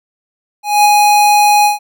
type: tone with ADSR envelope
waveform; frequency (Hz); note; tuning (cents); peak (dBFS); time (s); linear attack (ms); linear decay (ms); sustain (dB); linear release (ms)
square; 830.6; G#5; 0; -5; 0.63-1.79; 220; 11; -2; 140
effects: none